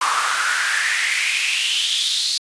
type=noise with high-pass filter sweep; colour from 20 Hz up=pink; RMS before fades=-20 dBFS; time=0.01-2.38 s; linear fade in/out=5 ms; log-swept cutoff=1100 to 4300 Hz; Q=5.3; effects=resampled to 22050 Hz